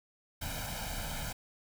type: noise with comb filter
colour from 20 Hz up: pink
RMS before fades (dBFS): -38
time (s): 0.41-1.33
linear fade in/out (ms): 10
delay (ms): 1.3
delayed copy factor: +0.85
effects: none